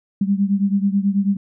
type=beating tone pair; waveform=sine; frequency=196 / 205.2 Hz; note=G3 / G#3; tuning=0 / -21 cents; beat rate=9.2 Hz; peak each=-17 / -20 dBFS; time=0.21-1.37 s; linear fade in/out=5 ms; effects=none